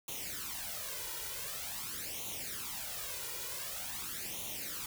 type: noise with flanger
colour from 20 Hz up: white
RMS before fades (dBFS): -41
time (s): 0.08-4.86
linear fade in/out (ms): 2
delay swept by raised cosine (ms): 0.3 to 2.1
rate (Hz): 0.46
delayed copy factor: +0.75
effects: none